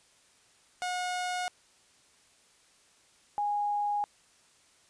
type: tone pair in turn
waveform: sawtooth / sine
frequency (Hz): 724 / 824.4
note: F#5 / G#5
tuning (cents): -38 / -13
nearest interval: major second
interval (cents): 225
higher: second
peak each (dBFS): -27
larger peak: neither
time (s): 0.82-1.48 / 3.38-4.04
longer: neither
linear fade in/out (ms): 0
effects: white hiss -63 dBFS RMS until 4.89 s + resampled to 22050 Hz